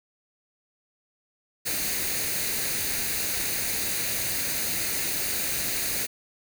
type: noise with comb filter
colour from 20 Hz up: white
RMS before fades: -28 dBFS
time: 1.65-6.07 s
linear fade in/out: 20 ms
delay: 0.46 ms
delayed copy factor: +0.55
effects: none